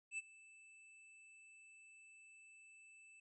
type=tone with ADSR envelope; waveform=square; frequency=2637 Hz; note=E7; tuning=in tune; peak=-40 dBFS; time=0.11-3.2 s; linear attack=72 ms; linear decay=27 ms; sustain=-21 dB; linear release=5 ms; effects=resampled to 22050 Hz